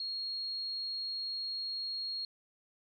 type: tone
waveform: sine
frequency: 4282 Hz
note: C8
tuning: 39 cents sharp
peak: -35 dBFS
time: 0-2.25 s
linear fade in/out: 2 ms
effects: none